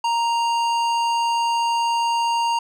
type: tone with hard clipping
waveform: triangle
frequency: 932.3 Hz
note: A#5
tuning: in tune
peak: -20 dBFS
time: 0.04-2.59 s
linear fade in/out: 5 ms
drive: 17 dB
effects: none